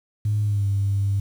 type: tone with pitch glide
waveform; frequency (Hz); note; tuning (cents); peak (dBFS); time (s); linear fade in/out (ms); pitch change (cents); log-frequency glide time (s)
sine; 105.2 to 99.53; G#2 to G2; +23 to +27; -18; 0.25-1.2; 5; -96; 0.42-0.67
effects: tanh soft clip ceiling -14 dBFS + 8-bit